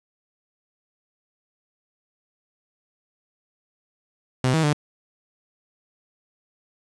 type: tone with pitch steps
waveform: sawtooth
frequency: 128.4 / 160.1 / 148.2 Hz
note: C3 / D#3 / D3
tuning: -32 / +50 / +16 cents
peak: -14 dBFS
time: 4.44-4.731 s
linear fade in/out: 2 ms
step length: 97 ms
effects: resampled to 22050 Hz + 7-bit